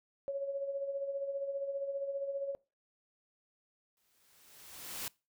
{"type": "tone with tremolo", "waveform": "sine", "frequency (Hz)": 554.4, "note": "C#5", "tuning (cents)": 0, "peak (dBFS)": -32, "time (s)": [0.28, 2.55], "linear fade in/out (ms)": 0, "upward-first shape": "sine", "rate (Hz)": 15, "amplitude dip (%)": 55}
{"type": "noise with exponential growth", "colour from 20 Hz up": "white", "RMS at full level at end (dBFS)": -38, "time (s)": [3.97, 5.08], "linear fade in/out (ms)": 1, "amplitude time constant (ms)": 240}
{"effects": ["noise-tail reverb RT60 0.3 s tail -24 dB re dry"]}